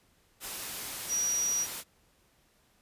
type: tone in noise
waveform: sine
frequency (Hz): 5780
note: F#8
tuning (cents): -41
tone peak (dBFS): -27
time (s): 1.08-1.67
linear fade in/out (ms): 50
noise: white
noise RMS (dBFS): -38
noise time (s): 0.4-1.84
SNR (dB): +8
effects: pink hiss -67 dBFS RMS until 2.81 s + resampled to 32000 Hz